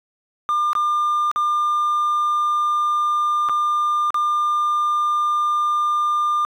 triangle tone with dropouts, 1200 Hz, D6, 37 cents sharp, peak -14 dBFS, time 0.49-6.45 s, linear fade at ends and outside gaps 0 ms, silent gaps 0.731-0.752 / 1.314-1.36 / 3.488-3.495 / 4.105-4.144 s, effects tanh soft clip ceiling -11 dBFS

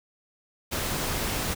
pink noise, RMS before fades -29 dBFS, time 0.71-1.55 s, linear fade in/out 20 ms, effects none

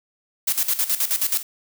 blue noise with tremolo, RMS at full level -20 dBFS, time 0.47-1.43 s, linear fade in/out 10 ms, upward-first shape square, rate 9.4 Hz, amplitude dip 75%, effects none

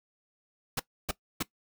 pink noise bursts, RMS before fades -30 dBFS, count 3, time 0.77-1.428 s, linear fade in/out 5 ms, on 26 ms, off 290 ms, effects noise-tail reverb RT60 0.1 s tail -19 dB re dry

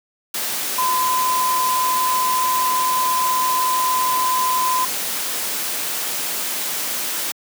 sine tone in noise, 1017 Hz, C6, 50 cents flat, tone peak -17 dBFS, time 0.78-4.85 s, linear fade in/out 5 ms, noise white, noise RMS -24 dBFS, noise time 0.34-7.32 s, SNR +4 dB, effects high-pass 200 Hz 12 dB/octave

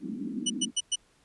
white band-pass noise, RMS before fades -35 dBFS, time 0-0.72 s, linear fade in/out 50 ms, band 200 to 290 Hz, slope 48 dB/octave
20% pulse tone bursts, 2960 Hz, F#7, in tune, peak -19 dBFS, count 4, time 0.46-0.958 s, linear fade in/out 10 ms, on 42 ms, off 110 ms
effects pink hiss -65 dBFS RMS until 1.24 s + resampled to 24000 Hz

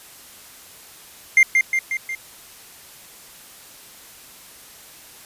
triangle tone with echo, 2101 Hz, C7, 7 cents sharp, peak -7 dBFS, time 1.37-1.43 s, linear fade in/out 2 ms, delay 180 ms, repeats 4, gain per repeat -4 dB, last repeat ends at 2.15 s, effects white hiss -44 dBFS RMS until 5.25 s + resampled to 32000 Hz

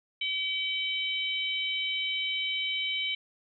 harmonic tone, 765 Hz, G5, 42 cents flat, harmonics 3 / 4 / 5, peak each -32 / -31 / -37 dBFS, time 0.21-3.15 s, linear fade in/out 5 ms, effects none

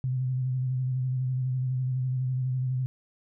sine tone with vibrato, 128.5 Hz, C3, 31 cents flat, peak -25 dBFS, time 0.04-2.86 s, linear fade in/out 0 ms, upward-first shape square, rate 12 Hz, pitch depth 27 cents each way, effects none

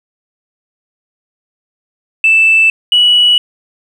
sine tone pair in turn, 2644 / 2937 Hz, E7 / F#7, +5 / -13 cents, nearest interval major second, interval 182 cents, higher second, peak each -4 dBFS, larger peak neither, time 2.24-2.7 / 2.92-3.38 s, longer neither, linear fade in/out 2 ms, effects tanh soft clip ceiling -1 dBFS + 7-bit

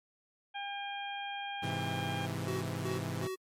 harmonic tone, 804 Hz, G5, 44 cents sharp, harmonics 1 / 2 / 3 / 4, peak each -39 / -44 / -45 / -44 dBFS, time 0.54-2.27 s, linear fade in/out 20 ms
sawtooth chord, Ab augmented, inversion none, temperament equal, 103.83 / 130.81 / 164.81 Hz, Ab2 / C3 / E3, 0 / 0 / 0 cents, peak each -35 dBFS, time 1.62-3.28 s, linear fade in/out 20 ms
square tone bursts, 376 Hz, F#4, 28 cents sharp, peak -36 dBFS, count 3, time 2.47-3.36 s, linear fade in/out 20 ms, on 150 ms, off 220 ms
effects MP3 64 kbps

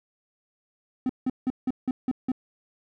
triangle tone bursts, 255.9 Hz, C4, 38 cents flat, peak -20 dBFS, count 7, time 1.06-2.318 s, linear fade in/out 2 ms, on 34 ms, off 170 ms, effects none

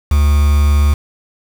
triangle tone with quantisation, 72.7 Hz, D2, 17 cents flat, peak -6 dBFS, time 0.11-0.94 s, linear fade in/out 5 ms, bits 4, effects none

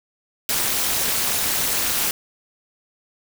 white noise with amplitude modulation, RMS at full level -18 dBFS, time 0.49-2.11 s, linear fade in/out 2 ms, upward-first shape sine, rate 227 Hz, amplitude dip 85%, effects none

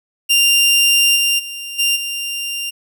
sawtooth tone with level steps, 2790 Hz, F7, 2 cents flat, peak -7 / -10 / -23 / -10 / -18 dBFS, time 0.29-2.71 s, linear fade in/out 20 ms, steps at 1.15 / 1.38 / 1.78 / 1.95 s, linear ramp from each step 20 ms, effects none

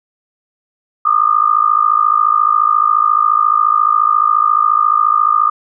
sine tone with amplitude modulation, 1214 Hz, D#6, 43 cents flat, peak -5 dBFS, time 1.05-5.5 s, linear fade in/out 10 ms, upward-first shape sine, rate 54.3 Hz, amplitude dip 90%, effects none

